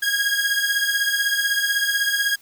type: beating tone pair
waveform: sawtooth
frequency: 1633 / 1649 Hz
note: G#6 / G#6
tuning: -30 / -13 cents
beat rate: 16 Hz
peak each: -18 / -19 dBFS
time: 0.02-2.36 s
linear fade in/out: 10 ms
effects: white hiss -53 dBFS RMS until 2.41 s